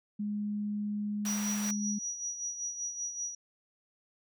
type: tone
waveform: sine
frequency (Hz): 207.7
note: G#3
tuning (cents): 0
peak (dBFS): -31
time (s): 0.19-1.99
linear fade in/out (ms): 10
type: high-pass noise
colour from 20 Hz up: pink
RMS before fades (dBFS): -42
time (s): 1.25-1.71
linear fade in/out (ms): 2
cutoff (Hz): 740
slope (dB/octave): 12
type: tone with tremolo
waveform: sine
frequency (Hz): 5810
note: F#8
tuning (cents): -32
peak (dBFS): -32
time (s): 1.26-3.35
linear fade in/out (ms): 5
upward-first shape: sine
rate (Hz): 5.2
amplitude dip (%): 60
effects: none